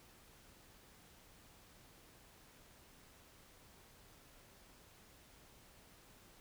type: silence
effects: pink hiss -63 dBFS RMS until 6.4 s